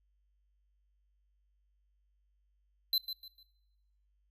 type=tone with echo; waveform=square; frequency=4050 Hz; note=B7; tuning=43 cents sharp; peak=-27 dBFS; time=2.93-2.98 s; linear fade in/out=2 ms; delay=150 ms; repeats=3; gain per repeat=-10 dB; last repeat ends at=3.43 s; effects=noise-tail reverb RT60 1.0 s tail -21 dB re dry + added 50 Hz sine -70 dBFS peak until 4.3 s